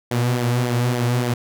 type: tone with flanger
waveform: sawtooth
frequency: 121.9 Hz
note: B2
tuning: 22 cents flat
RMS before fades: -20 dBFS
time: 0.11-1.34 s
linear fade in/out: 5 ms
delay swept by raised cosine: 0.73 to 5.43 ms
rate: 3.5 Hz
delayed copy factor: -0.55
effects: none